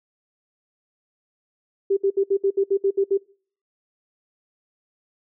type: tone bursts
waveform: sine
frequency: 393.2 Hz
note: G4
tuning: 5 cents sharp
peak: -16 dBFS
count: 10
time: 1.9-3.176 s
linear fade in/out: 10 ms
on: 70 ms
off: 64 ms
effects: noise-tail reverb RT60 0.5 s tail -24 dB re dry